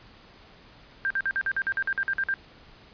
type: tone bursts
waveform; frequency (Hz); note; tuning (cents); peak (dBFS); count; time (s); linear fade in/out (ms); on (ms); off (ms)
sine; 1585; G6; +19; -23; 13; 1.05-2.34; 0; 54; 49
effects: pink hiss -52 dBFS RMS until 2.93 s + resampled to 11025 Hz